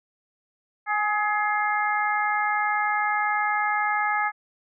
harmonic tone with a mistuned harmonic, 421.6 Hz, G#4, 26 cents sharp, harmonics 2 / 3 / 4 / 5, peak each -25 / -27 / -28 / -29 dBFS, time 0.86-4.32 s, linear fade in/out 50 ms, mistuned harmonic 2, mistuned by -17 cents, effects none

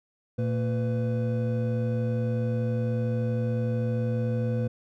triangle tone cluster, 116.7 / 228.3 / 499.1 Hz, A#2 / A#3 / B4, +2 / -36 / +18 cents, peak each -24 / -29 / -30 dBFS, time 0.38-4.68 s, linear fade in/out 10 ms, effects none

